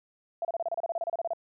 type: tone bursts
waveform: sine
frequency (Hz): 674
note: E5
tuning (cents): +38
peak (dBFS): -27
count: 16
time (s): 0.42-1.334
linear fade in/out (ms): 2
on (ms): 29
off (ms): 30
effects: none